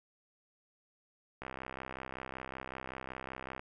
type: click train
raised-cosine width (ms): 0.5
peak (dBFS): -26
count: 143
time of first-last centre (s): 1.42-3.595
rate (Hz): 65.3
effects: none